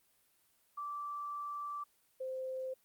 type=tone pair in turn; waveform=sine; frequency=1166 / 520.3 Hz; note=D6 / C5; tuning=-13 / -10 cents; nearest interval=octave + major second; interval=1397 cents; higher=first; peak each=-38 / -37 dBFS; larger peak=second; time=0.77-1.84 / 2.2-2.74 s; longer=first; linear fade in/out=10 ms; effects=white hiss -72 dBFS RMS until 2.84 s + Opus 32 kbps